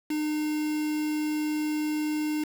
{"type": "tone with quantisation", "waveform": "triangle", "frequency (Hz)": 304.1, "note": "D#4", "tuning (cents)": -40, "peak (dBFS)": -24, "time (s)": [0.1, 2.44], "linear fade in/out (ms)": 5, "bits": 6, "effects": []}